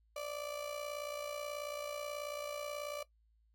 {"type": "tone with amplitude modulation", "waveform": "35% pulse", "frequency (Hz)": 585, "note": "D5", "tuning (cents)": -7, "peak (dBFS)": -35, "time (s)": [0.16, 3.03], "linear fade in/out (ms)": 5, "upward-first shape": "sine", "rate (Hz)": 58.4, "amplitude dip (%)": 60, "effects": ["noise-tail reverb RT60 0.1 s tail -17 dB re dry", "added 55 Hz sine -68 dBFS peak until 3.54 s"]}